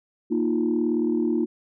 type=chord; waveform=sine; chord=Bb suspended fourth; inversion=none; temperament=just; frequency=233.1 / 310.8 / 349.6 Hz; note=Bb3 / Eb4 / F4; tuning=0 / -2 / +2 cents; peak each=-24 dBFS; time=0.3-1.46 s; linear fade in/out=20 ms; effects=tanh soft clip ceiling -13 dBFS